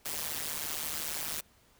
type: noise with amplitude modulation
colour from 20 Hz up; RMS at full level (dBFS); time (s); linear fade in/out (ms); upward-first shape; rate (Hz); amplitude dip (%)
white; -32; 0.05-1.41; 10; sine; 152; 100
effects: pink hiss -64 dBFS RMS until 1.79 s